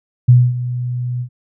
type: tone with ADSR envelope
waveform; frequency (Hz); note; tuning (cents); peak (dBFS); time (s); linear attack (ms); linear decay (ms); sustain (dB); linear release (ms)
sine; 123.47; B2; 0; -3; 0.28-1.29; 11; 240; -15; 82
effects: none